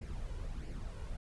brown noise with flanger, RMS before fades -41 dBFS, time 0.01-1.17 s, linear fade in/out 10 ms, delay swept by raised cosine 0.4 to 2.1 ms, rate 1.5 Hz, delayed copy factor +0.55, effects resampled to 24000 Hz

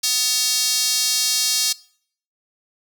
square tone with high-pass filter, 250 Hz, B3, 21 cents sharp, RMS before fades -20 dBFS, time 0.03-1.73 s, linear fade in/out 10 ms, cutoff 4900 Hz, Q 2.1, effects noise-tail reverb RT60 0.6 s tail -22 dB re dry

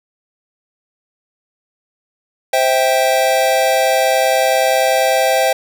square chord, C major, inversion none, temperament equal with one note detuned, 523.3 / 653.9 / 784 Hz, C5 / E5 / G5, 0 / -14 / 0 cents, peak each -17 dBFS, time 2.53-5.53 s, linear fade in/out 5 ms, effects none

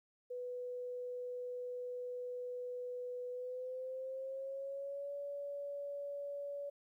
sine tone with pitch glide, 495 to 568.6 Hz, B4 to C#5, +4 to +44 cents, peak -40 dBFS, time 0.3-6.7 s, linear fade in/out 10 ms, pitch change +240 cents, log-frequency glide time 3.3-5.13 s, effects 13-bit

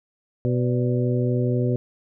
harmonic tone with a mistuned harmonic, 124.1 Hz, B2, 9 cents sharp, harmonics 1 / 2 / 3 / 4 / 5, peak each -21 / -26 / -27 / -29 / -34 dBFS, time 0.45-1.76 s, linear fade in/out 0 ms, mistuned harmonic 5, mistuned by -91 cents, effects none

